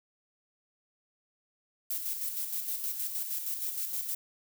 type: noise with tremolo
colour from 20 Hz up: violet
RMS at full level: -33 dBFS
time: 1.9-4.15 s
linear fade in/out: 5 ms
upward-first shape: square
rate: 6.4 Hz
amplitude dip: 45%
effects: none